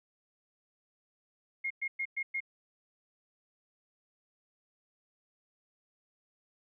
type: tone bursts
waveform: sine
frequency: 2144 Hz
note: C7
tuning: 42 cents sharp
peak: -31 dBFS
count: 5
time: 1.64-2.405 s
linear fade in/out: 10 ms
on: 65 ms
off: 110 ms
effects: none